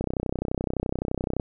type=click train; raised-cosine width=2 ms; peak=-13 dBFS; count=45; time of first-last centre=0.01-1.398 s; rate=31.7 Hz; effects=none